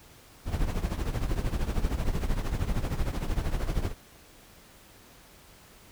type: noise with tremolo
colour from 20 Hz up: brown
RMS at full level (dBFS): -25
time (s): 0.45-3.94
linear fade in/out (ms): 50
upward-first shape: triangle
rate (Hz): 13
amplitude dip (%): 80
effects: pink hiss -54 dBFS RMS until 5.91 s